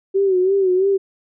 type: tone with vibrato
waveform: sine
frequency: 379.7 Hz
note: F#4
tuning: 45 cents sharp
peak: -13 dBFS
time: 0.14-0.98 s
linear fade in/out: 20 ms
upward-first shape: sine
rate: 3 Hz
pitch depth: 77 cents each way
effects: none